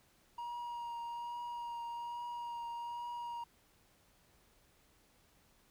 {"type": "tone with vibrato", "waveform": "triangle", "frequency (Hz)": 948, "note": "A#5", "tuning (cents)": 29, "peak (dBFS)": -38, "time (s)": [0.38, 3.44], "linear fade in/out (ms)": 5, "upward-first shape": "triangle", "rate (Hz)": 1.2, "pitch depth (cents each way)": 18, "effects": ["pink hiss -69 dBFS RMS until 5.7 s"]}